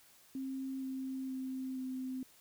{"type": "tone with pitch steps", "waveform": "sine", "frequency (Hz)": [266.1, 263.7, 261.2, 258.8], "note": ["C4", "C4", "C4", "C4"], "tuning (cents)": [29, 14, -3, -19], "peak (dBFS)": -37, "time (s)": [0.35, 2.23], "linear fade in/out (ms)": 2, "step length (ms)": 470, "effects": ["white hiss -63 dBFS RMS until 2.4 s"]}